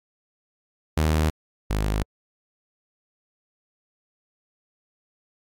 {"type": "tone pair in turn", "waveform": "sawtooth", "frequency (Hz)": [77.78, 51.91], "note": ["D#2", "G#1"], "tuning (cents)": [0, 0], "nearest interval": "perfect fifth", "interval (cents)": 700, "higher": "first", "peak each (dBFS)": [-15, -18], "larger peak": "first", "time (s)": [[0.97, 1.3], [1.7, 2.03]], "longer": "neither", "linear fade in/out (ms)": 5, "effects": ["AAC 64 kbps"]}